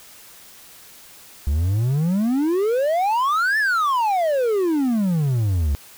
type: exponential two-way sweep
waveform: triangle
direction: up then down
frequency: 67.3 to 1792 to 67.3 Hz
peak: -15 dBFS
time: 1.47-5.75 s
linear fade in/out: 0 ms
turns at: 3.58 s
effects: white hiss -45 dBFS RMS until 5.97 s